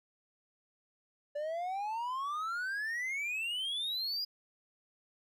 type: exponential sweep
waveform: triangle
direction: up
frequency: 576 to 4940 Hz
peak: -32 dBFS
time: 1.35-4.25 s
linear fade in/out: 10 ms
effects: none